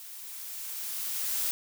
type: noise with level ramp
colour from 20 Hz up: blue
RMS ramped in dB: -45 to -29 dBFS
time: 0-1.51 s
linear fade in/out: 0 ms
effects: none